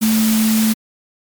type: tone in noise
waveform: sine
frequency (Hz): 220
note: A3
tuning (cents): 0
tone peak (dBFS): -12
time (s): 0.01-0.74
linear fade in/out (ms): 20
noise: white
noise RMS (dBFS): -22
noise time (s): 0.01-0.74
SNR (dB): +7
effects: MP3 96 kbps

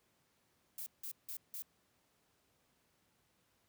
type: noise bursts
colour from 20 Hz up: violet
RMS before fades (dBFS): -44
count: 4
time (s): 0.78-1.622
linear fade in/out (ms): 2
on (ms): 83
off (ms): 170
effects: pink hiss -75 dBFS RMS until 3.68 s + high-pass 80 Hz 12 dB/octave

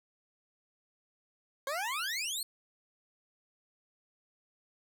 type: exponential sweep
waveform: 20% pulse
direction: up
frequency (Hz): 526 to 4435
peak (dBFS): -28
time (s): 1.67-2.43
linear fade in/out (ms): 2
effects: none

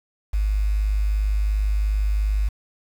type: tone with quantisation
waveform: sine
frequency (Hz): 51.4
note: G#1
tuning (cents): -17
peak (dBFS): -18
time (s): 0.33-2.49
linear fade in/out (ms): 10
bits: 7
effects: none

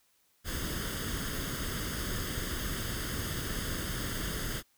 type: noise with comb filter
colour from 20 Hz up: pink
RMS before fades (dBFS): -35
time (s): 0.44-4.63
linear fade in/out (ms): 50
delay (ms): 0.61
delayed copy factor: +0.7
effects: white hiss -70 dBFS RMS until 4.77 s

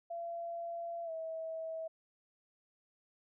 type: tone with pitch glide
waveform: sine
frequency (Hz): 680 to 647.4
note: F5 to E5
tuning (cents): -46 to -31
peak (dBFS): -38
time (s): 0.1-1.88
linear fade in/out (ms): 10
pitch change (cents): -85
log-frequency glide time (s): 1.04-1.11
effects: none

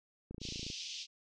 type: click train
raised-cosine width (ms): 3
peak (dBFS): -32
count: 12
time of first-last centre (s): 0.31-0.701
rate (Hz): 28.1
type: band-pass noise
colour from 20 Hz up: white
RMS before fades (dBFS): -44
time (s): 0.4-1.07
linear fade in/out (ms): 50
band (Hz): 2600 to 6000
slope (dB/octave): 48
effects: none

